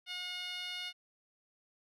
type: tone with band-pass filter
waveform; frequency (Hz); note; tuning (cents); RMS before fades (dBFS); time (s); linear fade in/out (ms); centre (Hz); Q
10% pulse; 721; F#5; -45; -41; 0.06-0.93; 50; 3200; 1.5
effects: none